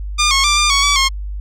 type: tone with pitch steps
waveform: 10% pulse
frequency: 1205 / 1090 / 1181 / 1198 / 1116 / 1146 / 1075 Hz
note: D6 / C#6 / D6 / D6 / C#6 / D6 / C6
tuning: +44 / -29 / +9 / +34 / +11 / -43 / +47 cents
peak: -3 dBFS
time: 0.18-1.09 s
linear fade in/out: 20 ms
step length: 130 ms
effects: added 50 Hz sine -22 dBFS peak until 1.4 s + low-pass 9000 Hz 12 dB/octave